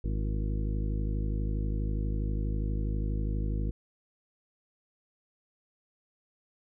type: harmonic tone with a mistuned harmonic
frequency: 52.3 Hz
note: G#1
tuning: 13 cents sharp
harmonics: 1 / 2 / 3 / 4 / 5 / 6 / 7 / 9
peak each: -29 / -35 / -39 / -41 / -43 / -45 / -46 / -48 dBFS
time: 0.04-3.71 s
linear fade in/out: 5 ms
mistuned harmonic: 7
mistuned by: -46 cents
effects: none